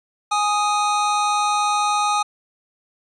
square tone pair together, 830.6 / 1244.5 Hz, G#5 / D#6, 0 / 0 cents, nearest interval perfect fifth, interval 700 cents, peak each -21 dBFS, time 0.31-2.23 s, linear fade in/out 10 ms, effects resampled to 22050 Hz

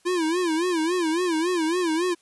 square tone with vibrato, 338.7 Hz, E4, 47 cents sharp, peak -22 dBFS, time 0.05-2.15 s, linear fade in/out 20 ms, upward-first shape sine, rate 3.6 Hz, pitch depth 140 cents each way, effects white hiss -62 dBFS RMS until 2.21 s + resampled to 24000 Hz

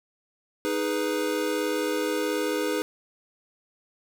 square chord, G# minor, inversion second, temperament equal, 311.1 / 415.3 / 493.9 Hz, D#4 / G#4 / B4, 0 / 0 / 0 cents, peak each -30 dBFS, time 0.65-2.82 s, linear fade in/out 0 ms, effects none

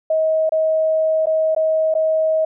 sine tone with dropouts, 634 Hz, D#5, 32 cents sharp, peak -14 dBFS, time 0.1-2.45 s, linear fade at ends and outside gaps 5 ms, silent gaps 0.494-0.52 / 1.258-1.268 / 1.549-1.563 / 1.941-1.95 s, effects none

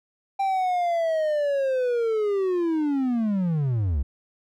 triangle linear sweep, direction down, 790 to 61.74 Hz, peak -19 dBFS, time 0.39-4.03 s, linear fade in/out 10 ms, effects none

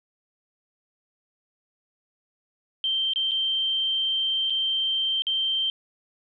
sine tone with dropouts, 3136 Hz, G7, in tune, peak -22 dBFS, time 2.84-5.7 s, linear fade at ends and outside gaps 1 ms, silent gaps 3.135-3.159 / 3.311-3.317 / 4.499-4.504 / 5.221-5.268 s, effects none

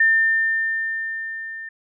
sine tone with level ramp, 1800 Hz, A6, 39 cents sharp, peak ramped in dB -12 to -31 dBFS, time 0-1.69 s, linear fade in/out 5 ms, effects none

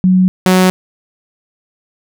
sine / sawtooth tone pair in turn, 185 / 185 Hz, F#3 / F#3, 0 / 0 cents, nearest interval unison, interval 0 cents, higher neither, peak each -6 / -3 dBFS, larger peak second, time 0.04-0.28 / 0.46-0.7 s, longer neither, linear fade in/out 0 ms, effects none

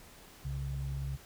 sine tone pair together, 65.41 / 135.98 Hz, C2 / C#3, 0 / -33 cents, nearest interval octave + minor second, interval 1267 cents, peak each -37 / -36 dBFS, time 0.44-1.17 s, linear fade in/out 20 ms, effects pink hiss -55 dBFS RMS until 1.25 s

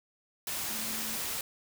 sine tone in noise, 221.6 Hz, A3, 13 cents sharp, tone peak -44 dBFS, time 0.7-1.16 s, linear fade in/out 2 ms, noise white, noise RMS -35 dBFS, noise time 0.47-1.41 s, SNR -12 dB, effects none

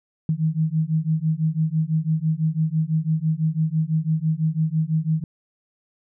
sine beating tone pair, 155.5 / 161.5 Hz, D#3 / E3, -1 / -35 cents, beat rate 6 Hz, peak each -22 dBFS, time 0.29-5.24 s, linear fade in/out 2 ms, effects none

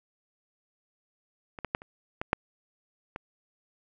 clicks, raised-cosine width 0.5 ms, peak -25 / -17 / -11 / -30 / -16 / -7 / -21 dBFS, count 7, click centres 1.588 / 1.647 / 1.749 / 1.819 / 2.215 / 2.331 / 3.161 s, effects none

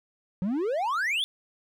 triangle exponential sweep, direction up, 174.61 to 3582 Hz, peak -23 dBFS, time 0.42-1.24 s, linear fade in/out 0 ms, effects none

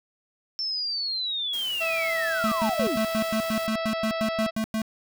sine linear sweep, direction down, 5380 to 220 Hz, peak -26 dBFS, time 0.59-2.96 s, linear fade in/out 0 ms
white noise, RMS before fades -41 dBFS, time 1.53-3.67 s, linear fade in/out 5 ms
harmonic tone, 656 Hz, E5, 9 cents flat, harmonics 1 / 2 / 3 / 4 / 5 / 6 / 7 / 8, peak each -28 / -34 / -38 / -40 / -42 / -44 / -45 / -46 dBFS, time 1.8-4.51 s, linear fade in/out 20 ms
square tone bursts, 220 Hz, A3, in tune, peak -25 dBFS, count 14, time 2.44-4.818 s, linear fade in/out 0 ms, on 77 ms, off 100 ms
effects none

